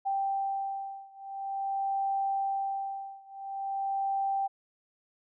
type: beating tone pair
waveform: sine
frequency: 784 / 784.47 Hz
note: G5 / G5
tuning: 0 / +1 cents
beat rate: 0.47 Hz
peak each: -32 / -33 dBFS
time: 0.05-4.48 s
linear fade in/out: 20 ms
effects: none